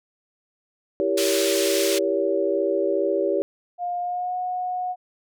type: chord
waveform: sine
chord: E diminished seventh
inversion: none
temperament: equal with one note detuned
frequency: 329.6 / 392 / 466.2 / 564.4 Hz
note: E4 / G4 / Bb4 / Db5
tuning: 0 / 0 / 0 / +31 cents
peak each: -27 / -23 / -29 / -24 dBFS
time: 1-3.42 s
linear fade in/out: 0 ms
type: band-pass noise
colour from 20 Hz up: pink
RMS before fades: -27 dBFS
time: 1.17-1.99 s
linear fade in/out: 10 ms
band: 2600 to 11000 Hz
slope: 12 dB/octave
type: tone with pitch glide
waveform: sine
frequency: 708 to 728.7 Hz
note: F5 to F#5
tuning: +23 to -27 cents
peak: -24 dBFS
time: 3.78-4.96 s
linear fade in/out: 50 ms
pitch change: +50 cents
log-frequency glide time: 4-4.36 s
effects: none